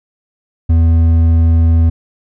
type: tone with hard clipping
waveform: triangle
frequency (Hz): 82.41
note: E2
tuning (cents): 0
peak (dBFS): -8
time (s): 0.69-1.9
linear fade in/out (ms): 10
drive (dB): 9
effects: none